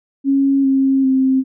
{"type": "tone with pitch steps", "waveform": "sine", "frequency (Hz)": [274.4, 268.9, 263.5], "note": ["C#4", "C4", "C4"], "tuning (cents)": [-17, 47, 12], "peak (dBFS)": -11, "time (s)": [0.24, 1.44], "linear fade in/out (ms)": 50, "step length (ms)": 400, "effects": []}